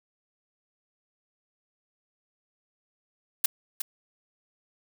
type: noise with echo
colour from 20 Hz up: blue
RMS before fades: -21 dBFS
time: 3.44-3.46 s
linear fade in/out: 5 ms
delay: 360 ms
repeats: 1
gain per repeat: -9 dB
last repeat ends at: 3.82 s
effects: none